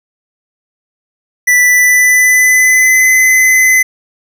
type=tone with pitch glide; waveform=square; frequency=1975.5 to 2032 Hz; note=B6 to B6; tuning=0 to +49 cents; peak=-6 dBFS; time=1.47-3.83 s; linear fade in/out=10 ms; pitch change=+49 cents; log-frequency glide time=1.6-3.1 s; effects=none